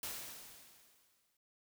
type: noise with exponential decay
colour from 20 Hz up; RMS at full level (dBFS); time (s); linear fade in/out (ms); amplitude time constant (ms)
white; -41; 0.03-1.37; 2; 290
effects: none